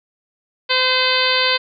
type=harmonic tone; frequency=513 Hz; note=C5; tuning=34 cents flat; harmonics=1 / 2 / 3 / 4 / 5 / 6 / 7 / 8 / 9; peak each=-23 / -23 / -23 / -23 / -23 / -23 / -23 / -23 / -23 dBFS; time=0.69-1.58 s; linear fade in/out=20 ms; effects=none